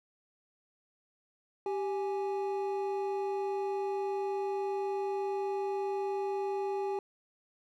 triangle tone pair together, 391.7 / 830 Hz, G4 / G#5, -1 / -1 cents, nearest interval octave + minor second, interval 1300 cents, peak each -30 / -35 dBFS, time 1.66-6.99 s, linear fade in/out 2 ms, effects none

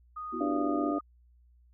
sine tone with pitch glide, 1239 to 1229 Hz, D#6 to D#6, -8 to -22 cents, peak -36 dBFS, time 0.16-1.01 s, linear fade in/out 10 ms, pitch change -14 cents, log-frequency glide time 0.34-0.83 s
sine chord, B suspended fourth, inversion none, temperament equal, 246.9 / 329.6 / 370 Hz, B3 / E4 / F#4, 0 / 0 / 0 cents, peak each -38 dBFS, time 0.32-0.93 s, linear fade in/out 20 ms
harmonic tone, 98 Hz, G2, in tune, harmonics 3 / 4 / 5 / 6 / 7, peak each -29 / -39 / -43 / -38 / -35 dBFS, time 0.4-0.99 s, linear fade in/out 10 ms
effects added 60 Hz sine -58 dBFS peak until 1.73 s

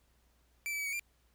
45% pulse tone with pitch steps, 2332 / 2304 / 2283 / 2237 / 2378 Hz, D7 / D7 / D7 / C#7 / D7, -13 / -34 / -50 / +15 / +21 cents, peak -34 dBFS, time 0.66-0.995 s, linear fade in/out 0 ms, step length 67 ms, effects added 60 Hz sine -69 dBFS peak until 1.34 s + pink hiss -73 dBFS RMS until 1.34 s

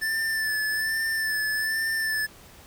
square tone with vibrato, 1760 Hz, A6, in tune, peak -25 dBFS, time 0.01-2.27 s, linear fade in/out 20 ms, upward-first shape sine, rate 1.2 Hz, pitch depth 31 cents each way, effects pink hiss -50 dBFS RMS until 2.66 s

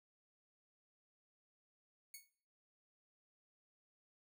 5% pulse tone with exponential decay, 2217 Hz, C#7, in tune, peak -37 dBFS, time 2.14-2.32 s, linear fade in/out 2 ms, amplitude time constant 38 ms, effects noise-tail reverb RT60 0.5 s tail -18 dB re dry

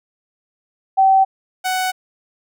sine / sawtooth tone pair in turn, 770 / 744.6 Hz, G5 / F#5, -31 / +11 cents, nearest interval minor second, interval 58 cents, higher first, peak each -9 / -14 dBFS, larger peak first, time 0.97-1.25 / 1.64-1.92 s, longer neither, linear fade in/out 20 ms, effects none

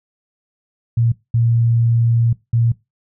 sine tone bursts at uneven times, 116.54 Hz, A#2, in tune, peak -12 dBFS, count 3, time 0.97-1.12 / 1.34-2.33 / 2.53-2.72 s, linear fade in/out 5 ms, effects noise-tail reverb RT60 0.2 s tail -19 dB re dry

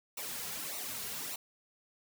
white noise with flanger, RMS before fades -40 dBFS, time 0.17-1.36 s, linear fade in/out 5 ms, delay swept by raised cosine 0.6 to 3.4 ms, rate 1.7 Hz, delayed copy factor -0.7, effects none

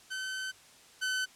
sawtooth tone pair in turn, 1529 / 1516.7 Hz, G6 / F#6, -44 / +42 cents, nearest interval unison, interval 14 cents, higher first, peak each -31 / -26 dBFS, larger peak second, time 0.1-0.52 / 1.01-1.26 s, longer first, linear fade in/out 20 ms, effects white hiss -57 dBFS RMS until 1.35 s + low-pass 9000 Hz 12 dB/octave

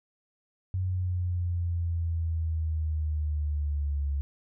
sine exponential sweep, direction down, 93.1 to 70 Hz, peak -26 dBFS, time 0.74-4.21 s, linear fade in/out 0 ms, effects none

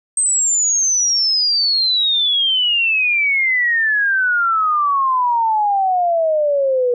sine exponential sweep, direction down, 8372 to 481.4 Hz, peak -13 dBFS, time 0.17-6.94 s, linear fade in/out 2 ms, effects none

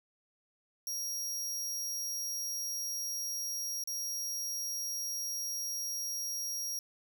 sawtooth tone with dropouts, 5640 Hz, F8, 16 cents sharp, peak -32 dBFS, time 0.87-6.79 s, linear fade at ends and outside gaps 1 ms, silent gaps 3.838-3.874 s, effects none

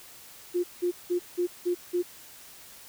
sine tone bursts, 353.6 Hz, F4, 22 cents sharp, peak -23 dBFS, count 6, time 0.54-2.028 s, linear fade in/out 20 ms, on 98 ms, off 180 ms, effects white hiss -49 dBFS RMS until 2.88 s

